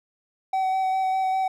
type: tone with vibrato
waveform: triangle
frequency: 759 Hz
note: F#5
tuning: 44 cents sharp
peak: -19 dBFS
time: 0.53-1.48 s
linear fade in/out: 5 ms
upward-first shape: square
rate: 5 Hz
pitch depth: 10 cents each way
effects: none